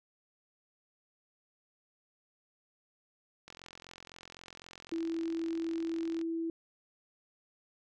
click train, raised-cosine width 0.2 ms, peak -31 dBFS, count 121, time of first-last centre 3.48-6.213 s, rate 43.9 Hz
sine tone, 329.6 Hz, E4, in tune, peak -32 dBFS, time 4.92-6.5 s, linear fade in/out 2 ms
effects none

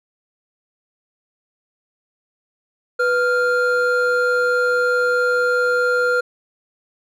triangle tone pair together, 493.9 / 1397 Hz, B4 / F6, 0 / 0 cents, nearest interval octave + tritone, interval 1800 cents, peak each -16 dBFS, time 2.99-6.21 s, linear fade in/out 10 ms, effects none

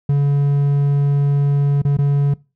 triangle tone with dropouts, 142.1 Hz, C#3, 43 cents sharp, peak -10 dBFS, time 0.09-2.34 s, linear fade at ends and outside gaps 5 ms, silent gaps 1.819-1.849 / 1.97-1.986 s, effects noise-tail reverb RT60 0.3 s tail -23 dB re dry

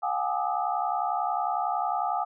sine tone cluster, 714 / 785 / 845 / 1199 / 1279 Hz, F5 / G5 / G#5 / D6 / D#6, +38 / +2 / +30 / +36 / +47 cents, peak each -30 / -31 / -31 / -33 / -35 dBFS, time 0.02-2.25 s, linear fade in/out 20 ms, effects none

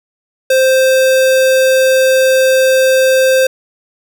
square tone, 523.3 Hz, C5, in tune, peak -8 dBFS, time 0.5-3.47 s, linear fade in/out 5 ms, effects none

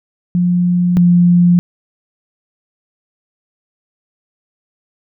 sine tone pair in turn, 177.1 / 175.27 Hz, F3 / F3, +24 / +6 cents, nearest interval unison, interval 18 cents, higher first, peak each -10 / -6 dBFS, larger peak second, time 0.35-0.97 / 0.97-1.59 s, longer neither, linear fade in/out 0 ms, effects none

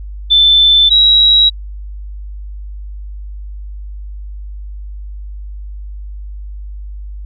sine tone pair in turn, 3529 / 3863 Hz, A7 / B7, +4 / -39 cents, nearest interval major second, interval 157 cents, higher second, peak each -5 dBFS, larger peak neither, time 0.3-0.9 / 0.9-1.5 s, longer neither, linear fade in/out 20 ms, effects added 50 Hz sine -24 dBFS peak until 7.25 s

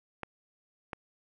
clicks, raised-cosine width 0.5 ms, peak -21 dBFS, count 2, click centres 0.233 / 0.932 s, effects none

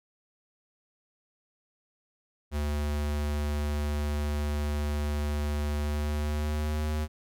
square tone with pitch glide, 73.8 to 76.4 Hz, D2 to D#2, +9 to -31 cents, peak -28 dBFS, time 2.51-7.08 s, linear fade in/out 50 ms, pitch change +60 cents, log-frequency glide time 5.78-6.9 s, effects none

